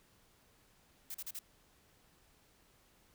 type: noise bursts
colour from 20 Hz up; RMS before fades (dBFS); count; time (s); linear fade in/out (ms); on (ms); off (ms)
blue; -43; 4; 1.1-1.391; 5; 45; 37
effects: pink hiss -68 dBFS RMS until 3.14 s